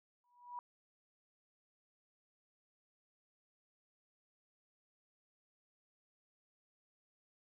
sine tone with exponential growth, 973 Hz, B5, 26 cents flat, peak -39 dBFS, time 0.24-0.59 s, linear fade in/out 1 ms, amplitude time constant 75 ms, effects none

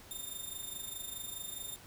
5% pulse tone with amplitude modulation, 3624 Hz, A#7, 50 cents flat, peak -30 dBFS, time 0.11-1.76 s, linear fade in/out 0 ms, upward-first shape sine, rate 24.8 Hz, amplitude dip 65%, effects pink hiss -55 dBFS RMS until 1.86 s

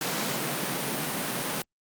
pink high-pass noise, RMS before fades -30 dBFS, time 0.01-1.62 s, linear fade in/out 2 ms, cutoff 130 Hz, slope 96 dB/octave, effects Opus 48 kbps

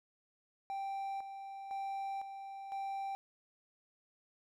triangle tone with tremolo, 784 Hz, G5, in tune, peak -35 dBFS, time 0.7-3.15 s, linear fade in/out 0 ms, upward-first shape square, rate 0.99 Hz, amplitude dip 55%, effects none

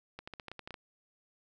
clicks, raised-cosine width 0.3 ms, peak -27 dBFS, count 10, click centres 0.19 / 0.275 / 0.337 / 0.398 / 0.483 / 0.516 / 0.593 / 0.675 / 0.707 / 0.742 s, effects none

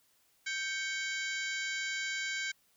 harmonic tone with a mistuned harmonic, 784 Hz, G5, in tune, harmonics 2 / 3 / 4 / 5 / 6 / 7 / 8 / 9, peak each -37 / -38 / -44 / -45 / -47 / -49 / -49 / -45 dBFS, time 0.46-2.52 s, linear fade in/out 10 ms, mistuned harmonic 3, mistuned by -95 cents, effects white hiss -70 dBFS RMS until 2.76 s

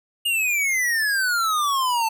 square exponential sweep, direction down, 2866 to 880 Hz, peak -20 dBFS, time 0.25-2.09 s, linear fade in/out 10 ms, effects none

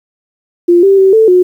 sine tone with pitch steps, 347.8 / 391.5 / 383.8 / 442.5 / 362.8 Hz, F4 / G4 / G4 / A4 / F#4, -7 / -2 / -37 / +10 / -34 cents, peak -3 dBFS, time 0.68-1.43 s, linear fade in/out 10 ms, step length 150 ms, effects 7-bit

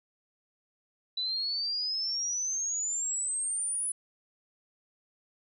sine exponential sweep, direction up, 3951 to 10050 Hz, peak -29 dBFS, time 1.17-3.92 s, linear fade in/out 5 ms, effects none

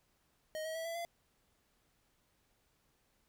square tone with pitch steps, 624 / 638.2 / 652.8 / 667.6 / 682.8 Hz, D#5 / D#5 / E5 / E5 / F5, +5 / +44 / -17 / +22 / -39 cents, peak -39 dBFS, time 0.55-1.05 s, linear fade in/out 0 ms, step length 100 ms, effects pink hiss -75 dBFS RMS until 3.28 s

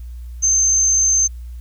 sine tone, 6272 Hz, G8, in tune, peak -12 dBFS, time 0.42-1.28 s, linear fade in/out 20 ms, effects added 60 Hz sine -29 dBFS peak until 1.6 s + white hiss -57 dBFS RMS until 1.6 s

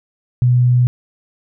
sine tone, 123.7 Hz, B2, 3 cents sharp, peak -9 dBFS, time 0.42-0.87 s, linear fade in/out 0 ms, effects none

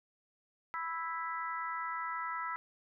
harmonic tone, 329.6 Hz, E4, in tune, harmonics 3 / 4 / 5 / 6, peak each -40 / -38 / -47 / -43 dBFS, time 0.74-2.56 s, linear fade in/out 0 ms, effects none

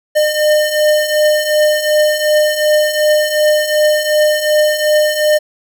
square beating tone pair, 604 / 606.7 Hz, D5 / D#5, +48 / -44 cents, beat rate 2.7 Hz, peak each -17 / -12 dBFS, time 0.15-5.39 s, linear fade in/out 20 ms, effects none

